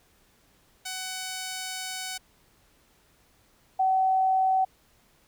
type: tone pair in turn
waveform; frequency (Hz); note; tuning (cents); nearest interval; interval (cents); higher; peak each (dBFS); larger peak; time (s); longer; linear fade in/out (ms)
5% pulse / sine; 750 / 758.3; F#5 / F#5; +23 / +42; unison; 19; second; -21 / -20; second; 0.85-2.18 / 3.79-4.65; first; 10
effects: pink hiss -63 dBFS RMS until 5.27 s